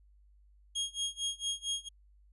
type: tone with tremolo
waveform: sawtooth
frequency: 3267 Hz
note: G#7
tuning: 29 cents flat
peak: -27 dBFS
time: 0.75-1.89 s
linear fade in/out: 10 ms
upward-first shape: sine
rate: 4.4 Hz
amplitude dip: 95%
effects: added 50 Hz sine -59 dBFS peak until 2.32 s + resampled to 24000 Hz